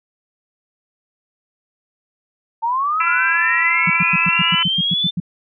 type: linear sweep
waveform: sine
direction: up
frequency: 889 to 3564 Hz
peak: -16 dBFS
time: 2.62-5.11 s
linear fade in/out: 20 ms
type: harmonic tone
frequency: 336 Hz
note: E4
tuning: 33 cents sharp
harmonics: 3 / 4 / 5 / 6 / 7 / 8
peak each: -24 / -23 / -29 / -26 / -23 / -23 dBFS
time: 3-4.63 s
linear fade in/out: 5 ms
type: tone bursts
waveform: sine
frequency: 174.61 Hz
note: F3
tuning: in tune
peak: -17 dBFS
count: 11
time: 3.87-5.201 s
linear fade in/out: 5 ms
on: 31 ms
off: 99 ms
effects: none